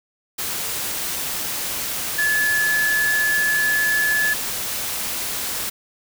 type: tone in noise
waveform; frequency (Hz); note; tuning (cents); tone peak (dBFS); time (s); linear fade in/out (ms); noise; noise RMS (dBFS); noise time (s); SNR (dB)
sine; 1718; A6; -42; -17; 2.18-4.34; 10; white; -26; 0.38-5.7; +6
effects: none